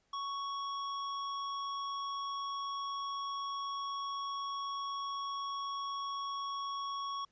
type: tone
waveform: square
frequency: 1113 Hz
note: C#6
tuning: 7 cents sharp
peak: -37 dBFS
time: 0.13-7.25 s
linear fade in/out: 5 ms
effects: pink hiss -75 dBFS RMS until 7.31 s + resampled to 16000 Hz